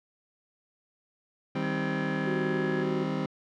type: chord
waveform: 30% pulse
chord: C minor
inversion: first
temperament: just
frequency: 156.98 / 196.22 / 261.6 Hz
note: Eb3 / G3 / C4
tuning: +16 / +2 / 0 cents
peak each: -30 dBFS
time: 1.55-3.26 s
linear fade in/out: 5 ms
type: tone with pitch glide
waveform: sine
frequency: 1695 to 1684.3 Hz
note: G#6 to G#6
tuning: +35 to +24 cents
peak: -36 dBFS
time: 1.62-2.84 s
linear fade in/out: 20 ms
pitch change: -11 cents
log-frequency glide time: 2.26-2.44 s
type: tone with vibrato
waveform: sine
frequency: 370.7 Hz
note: F#4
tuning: 3 cents sharp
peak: -30 dBFS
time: 2.26-3.05 s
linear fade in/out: 20 ms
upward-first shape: sine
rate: 18 Hz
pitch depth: 11 cents each way
effects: low-pass 3000 Hz 12 dB/octave